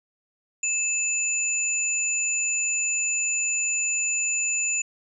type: tone pair together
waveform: sine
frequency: 2624 / 7005 Hz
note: E7 / A8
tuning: -9 / -9 cents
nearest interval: octave + perfect fourth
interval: 1700 cents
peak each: -27 / -24 dBFS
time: 0.63-4.82 s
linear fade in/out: 5 ms
effects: none